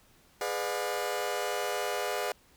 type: chord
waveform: sawtooth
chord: G# diminished seventh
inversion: none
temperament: just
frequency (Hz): 415.3 / 498.4 / 598 / 717.6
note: G#4 / B4 / D5 / F5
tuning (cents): 0 / +16 / +31 / +47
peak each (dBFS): -32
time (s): 0.41-2.32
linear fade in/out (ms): 2
effects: pink hiss -62 dBFS RMS until 2.56 s